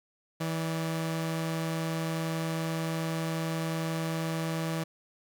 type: tone pair together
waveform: sawtooth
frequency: 162.48 / 579 Hz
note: E3 / D5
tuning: -25 / -25 cents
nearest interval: octave + minor seventh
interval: 2200 cents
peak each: -26 / -36 dBFS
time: 0.4-4.84 s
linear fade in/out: 10 ms
effects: none